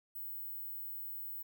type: tone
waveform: sine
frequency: 15990 Hz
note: B9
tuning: 20 cents sharp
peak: -40 dBFS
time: 0.15-1.43 s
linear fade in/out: 10 ms
effects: none